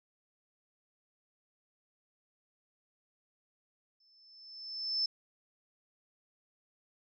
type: tone with exponential growth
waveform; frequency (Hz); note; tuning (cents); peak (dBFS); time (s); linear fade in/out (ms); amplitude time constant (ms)
sine; 5274; E8; 0; -27; 4-5.06; 5; 230
effects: none